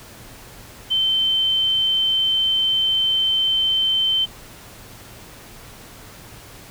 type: tone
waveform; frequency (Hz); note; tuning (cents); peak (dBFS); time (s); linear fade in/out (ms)
sine; 3092; G7; -24; -16; 0.9-4.26; 20
effects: added 111 Hz sine -50 dBFS peak until 6.7 s + pink hiss -42 dBFS RMS until 6.7 s